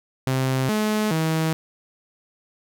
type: tone with pitch steps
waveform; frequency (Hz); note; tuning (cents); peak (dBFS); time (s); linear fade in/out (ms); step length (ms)
sawtooth; 131.3 / 213.8 / 160; C3 / A3 / D#3; +6 / -49 / +49; -16; 0.27-1.53; 0; 420
effects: none